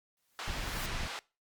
white noise with exponential growth, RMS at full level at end -41 dBFS, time 0.17-0.86 s, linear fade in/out 1 ms, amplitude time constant 150 ms
pink band-pass noise, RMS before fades -41 dBFS, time 0.39-1.19 s, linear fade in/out 0 ms, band 800 to 4900 Hz, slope 12 dB/octave
brown noise with tremolo, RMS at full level -36 dBFS, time 0.47-1.08 s, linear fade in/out 5 ms, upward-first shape sine, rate 11 Hz, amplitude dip 50%
effects noise-tail reverb RT60 0.3 s tail -22 dB re dry + Opus 48 kbps

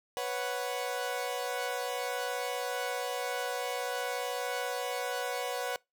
sawtooth chord, B suspended second, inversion none, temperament equal, 493.9 / 554.4 / 740 Hz, B4 / C#5 / F#5, 0 / 0 / 0 cents, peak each -32 / -34 / -33 dBFS, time 0.17-5.76 s, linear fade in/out 0 ms, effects noise-tail reverb RT60 0.2 s tail -24 dB re dry

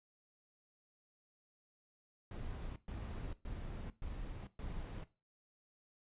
brown noise bursts, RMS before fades -44 dBFS, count 5, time 2.31-5.04 s, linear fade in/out 2 ms, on 450 ms, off 120 ms, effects noise-tail reverb RT60 0.3 s tail -17 dB re dry + resampled to 8000 Hz

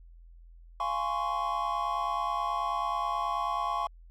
triangle chord, Db major seventh, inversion first, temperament just, 693 / 831.5 / 1039.4 / 1108.7 Hz, F5 / Ab5 / C6 / Db6, -14 / +2 / -12 / 0 cents, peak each -34 / -33 / -32 / -30 dBFS, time 0.8-3.87 s, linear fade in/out 2 ms, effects added 42 Hz sine -49 dBFS peak until 4.1 s

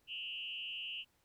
sine tone with frequency modulation, 2851 Hz, F7, 35 cents sharp, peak -40 dBFS, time 0.07-1.05 s, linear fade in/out 50 ms, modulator 163 Hz, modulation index 1.3, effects pink hiss -75 dBFS RMS until 1.24 s

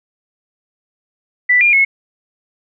sine tone with pitch steps, 1978 / 2407 / 2183 Hz, B6 / D7 / C#7, +2 / +42 / -27 cents, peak -8 dBFS, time 1.49-1.85 s, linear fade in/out 10 ms, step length 120 ms, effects none

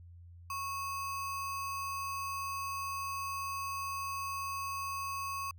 sine tone with sample-and-hold, 1101 Hz, C#6, 12 cents flat, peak -35 dBFS, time 0.5-5.51 s, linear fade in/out 2 ms, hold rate 3675 Hz, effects added 86 Hz sine -50 dBFS peak until 5.58 s

